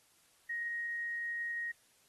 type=tone; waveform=sine; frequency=1877 Hz; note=A#6; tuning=11 cents sharp; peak=-35 dBFS; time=0.49-1.72 s; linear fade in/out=10 ms; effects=white hiss -68 dBFS RMS until 2.08 s + AAC 32 kbps